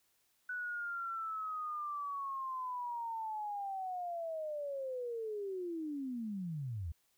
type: linear sweep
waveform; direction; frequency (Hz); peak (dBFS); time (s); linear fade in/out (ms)
sine; down; 1490 to 73.7; -37; 0.49-6.92; 5
effects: white hiss -75 dBFS RMS until 7.17 s